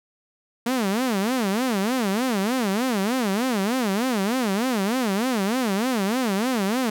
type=tone with vibrato; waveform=sawtooth; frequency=224.1 Hz; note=A3; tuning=32 cents sharp; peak=-17 dBFS; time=0.66-6.9 s; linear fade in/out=5 ms; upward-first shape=sine; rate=3.3 Hz; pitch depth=280 cents each way; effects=none